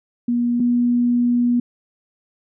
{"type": "tone pair in turn", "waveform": "sine", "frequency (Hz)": [240, 241.9], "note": ["B3", "B3"], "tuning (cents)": [-49, -36], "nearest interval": "unison", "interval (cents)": 13, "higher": "second", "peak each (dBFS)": [-16, -14], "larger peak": "second", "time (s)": [[0.28, 0.6], [0.6, 1.6]], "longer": "second", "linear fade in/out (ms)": 5, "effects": []}